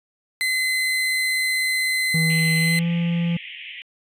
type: tone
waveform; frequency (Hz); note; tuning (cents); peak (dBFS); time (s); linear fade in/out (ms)
35% pulse; 2044; C7; -41; -18; 0.41-2.79; 0
type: tone with pitch glide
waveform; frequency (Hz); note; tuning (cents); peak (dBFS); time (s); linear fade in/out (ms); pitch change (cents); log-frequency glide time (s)
triangle; 161.5 to 170.41; E3 to F3; -35 to -42; -17; 2.14-3.37; 5; +93; 2.57-2.88
type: band-pass noise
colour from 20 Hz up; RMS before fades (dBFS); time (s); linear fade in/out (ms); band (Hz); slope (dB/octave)
white; -37; 2.3-3.82; 0; 1900 to 3200; 96
effects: resampled to 32000 Hz